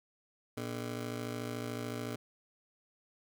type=ring-modulated tone; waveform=20% pulse; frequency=179.1 Hz; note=F3; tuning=44 cents sharp; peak=-29 dBFS; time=0.57-2.16 s; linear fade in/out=5 ms; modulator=62.7 Hz; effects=none